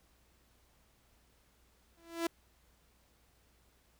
sawtooth tone with exponential growth, 334.7 Hz, E4, 26 cents sharp, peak -25 dBFS, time 1.97-2.27 s, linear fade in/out 5 ms, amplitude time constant 65 ms, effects added 60 Hz sine -70 dBFS peak until 3.99 s + pink hiss -70 dBFS RMS until 3.99 s

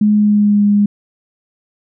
sine tone with pitch glide, 210 to 205 Hz, G#3 to G#3, +19 to -22 cents, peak -8 dBFS, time 0.01-0.86 s, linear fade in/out 5 ms, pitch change -41 cents, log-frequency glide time 0.13-0.64 s, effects none

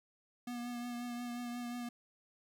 square tone with vibrato, 241.5 Hz, B3, 39 cents flat, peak -40 dBFS, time 0.47-1.89 s, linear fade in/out 5 ms, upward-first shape triangle, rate 5.6 Hz, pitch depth 26 cents each way, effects 13-bit

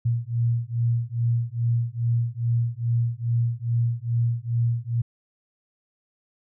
sine beating tone pair, 116.54 / 118.94 Hz, A#2 / A#2, 0 / +35 cents, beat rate 2.4 Hz, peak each -24 dBFS, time 0.05-5.02 s, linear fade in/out 10 ms, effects none

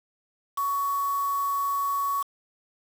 sine tone with quantisation, 1119 Hz, C#6, 16 cents sharp, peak -24 dBFS, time 0.57-2.23 s, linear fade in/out 10 ms, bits 6, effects none

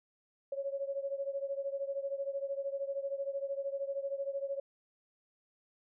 sine beating tone pair, 549 / 562 Hz, C#5 / C#5, -17 / +24 cents, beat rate 13 Hz, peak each -36 / -39 dBFS, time 0.52-4.6 s, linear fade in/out 5 ms, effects none

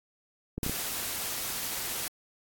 clicks, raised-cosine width 3 ms, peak -20 dBFS, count 4, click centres 0.58 / 0.632 / 0.664 / 0.696 s
white noise, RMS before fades -34 dBFS, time 0.63-2.08 s, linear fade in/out 2 ms
effects AAC 64 kbps

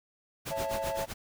pink noise with tremolo, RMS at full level -36 dBFS, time 0.45-1.14 s, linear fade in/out 20 ms, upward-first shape sine, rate 7.7 Hz, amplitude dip 90%
triangle chord, A major, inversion first, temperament just, 550 / 660 / 880 Hz, C#5 / E5 / A5, -14 / +2 / 0 cents, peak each -33 / -33 / -35 dBFS, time 0.5-1.06 s, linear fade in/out 20 ms
effects none

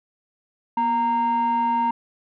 sine tone pair together, 241.1 / 926 Hz, B3 / A#5, -41 / -12 cents, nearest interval octave + major seventh, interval 2329 cents, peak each -25 / -17 dBFS, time 0.77-1.91 s, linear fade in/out 5 ms, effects tanh soft clip ceiling -16 dBFS

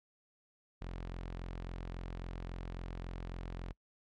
sawtooth tone, 43.65 Hz, F1, in tune, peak -37 dBFS, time 0.81-3.73 s, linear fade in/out 10 ms, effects noise-tail reverb RT60 0.1 s tail -25 dB re dry + low-pass 4000 Hz 12 dB/octave

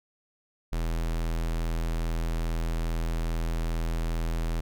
square tone, 41.2 Hz, E1, in tune, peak -27 dBFS, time 0.72-4.61 s, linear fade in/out 10 ms, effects none

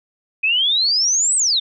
sine exponential two-way sweep, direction up then down, 2489 to 8330 to 3512 Hz, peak -14 dBFS, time 0.43-1.6 s, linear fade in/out 10 ms, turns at 1.36 s, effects none

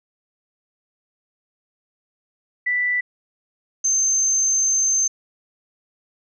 sine tone pair in turn, 1975.5 / 6275 Hz, B6 / G8, 0 / +1 cents, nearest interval octave + minor sixth, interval 2001 cents, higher second, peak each -18 / -16 dBFS, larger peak second, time 2.66-3.01 / 3.84-5.08 s, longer second, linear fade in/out 10 ms, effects none

